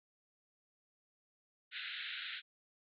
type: band-pass noise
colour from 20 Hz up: white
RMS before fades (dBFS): -44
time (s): 1.71-2.42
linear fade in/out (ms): 50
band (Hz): 1400 to 4000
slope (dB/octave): 96
effects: none